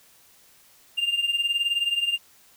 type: tone with tremolo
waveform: triangle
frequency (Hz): 2800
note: F7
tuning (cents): +4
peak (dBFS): -16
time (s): 0.97-2.18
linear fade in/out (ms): 20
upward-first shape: triangle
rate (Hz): 19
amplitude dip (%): 85
effects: tanh soft clip ceiling -13 dBFS + white hiss -56 dBFS RMS until 2.56 s